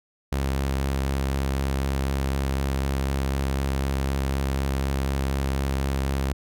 sawtooth tone with vibrato, 67.8 Hz, C#2, 38 cents flat, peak -19 dBFS, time 0.32-6.33 s, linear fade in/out 5 ms, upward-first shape square, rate 4 Hz, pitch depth 12 cents each way, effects none

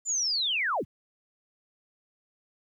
sine linear sweep, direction down, 7260 to 30.57 Hz, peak -25 dBFS, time 0.05-0.85 s, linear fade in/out 50 ms, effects 11-bit

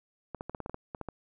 clicks, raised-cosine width 1 ms, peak -23 dBFS, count 11, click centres 0.347 / 0.409 / 0.496 / 0.548 / 0.603 / 0.661 / 0.696 / 0.744 / 0.948 / 1.013 / 1.087 s, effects none

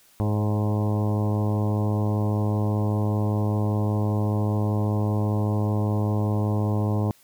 harmonic tone with a mistuned harmonic, 105.1 Hz, G#2, 21 cents sharp, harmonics 1 / 2 / 3 / 4 / 5 / 6 / 7 / 8 / 9 / 10, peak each -22 / -28 / -32 / -34 / -36 / -38 / -39 / -40 / -41 / -42 dBFS, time 0.2-7.11 s, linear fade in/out 0 ms, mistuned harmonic 5, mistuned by +23 cents, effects white hiss -57 dBFS RMS until 7.23 s

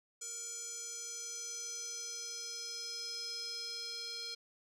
square tone with band-pass filter sweep, 466.2 Hz, A#4, in tune, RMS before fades -43 dBFS, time 0.21-4.35 s, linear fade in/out 10 ms, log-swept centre 7100 to 4600 Hz, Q 6.4, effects none

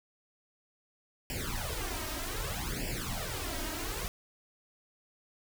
pink noise with flanger, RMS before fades -36 dBFS, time 1.3-4.08 s, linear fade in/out 0 ms, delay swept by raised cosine 0.39 to 3.19 ms, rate 0.64 Hz, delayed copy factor +0.95, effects none

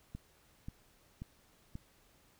click train, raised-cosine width 5 ms, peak -30 dBFS, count 4, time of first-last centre 0.15-1.754 s, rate 1.87 Hz, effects pink hiss -67 dBFS RMS until 2.39 s

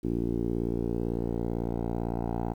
10% pulse tone with low-pass filter sweep, 57.9 Hz, A#1, 11 cents flat, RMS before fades -30 dBFS, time 0.03-2.54 s, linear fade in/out 20 ms, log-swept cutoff 340 to 740 Hz, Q 2.7, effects 10-bit

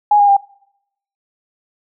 sine tone with pitch steps, 830.6 / 814 / 797.7 Hz, G#5 / G#5 / G5, 0 / -35 / +30 cents, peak -7 dBFS, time 0.11-0.368 s, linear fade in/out 5 ms, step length 86 ms, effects noise-tail reverb RT60 0.8 s tail -25 dB re dry

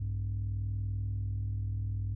sine tone pair together, 59.46 / 100 Hz, A#1 / G2, +35 / +35 cents, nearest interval major sixth, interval 900 cents, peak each -35 / -30 dBFS, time 0-2.15 s, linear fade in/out 10 ms, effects tanh soft clip ceiling -28 dBFS

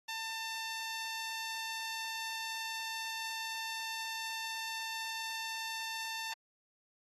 10% pulse tone, 896 Hz, A5, 31 cents sharp, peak -29 dBFS, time 0.08-6.34 s, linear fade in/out 10 ms, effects AAC 32 kbps

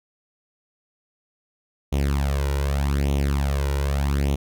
sawtooth tone with flanger, 70 Hz, C#2, 18 cents sharp, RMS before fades -22 dBFS, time 1.92-4.36 s, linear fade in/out 10 ms, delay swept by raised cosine 0.31 to 2.11 ms, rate 0.83 Hz, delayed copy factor +0.75, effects none

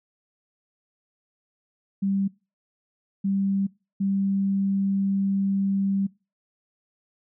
sine tone bursts at uneven times, 196 Hz, G3, in tune, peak -21 dBFS, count 3, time 2.02-2.28 / 3.24-3.67 / 4-6.07 s, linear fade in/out 10 ms, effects noise-tail reverb RT60 0.3 s tail -24 dB re dry

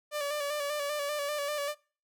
sawtooth tone with vibrato, 583 Hz, D5, 13 cents flat, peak -27 dBFS, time 0.11-1.75 s, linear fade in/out 50 ms, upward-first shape square, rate 5.1 Hz, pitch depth 38 cents each way, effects noise-tail reverb RT60 0.4 s tail -25 dB re dry

